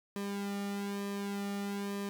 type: tone with flanger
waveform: sawtooth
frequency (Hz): 200.6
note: G3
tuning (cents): +40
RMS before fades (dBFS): -37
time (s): 0.16-2.09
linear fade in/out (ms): 0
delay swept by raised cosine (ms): 1.4 to 1.92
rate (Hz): 1.1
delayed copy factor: -0.8
effects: none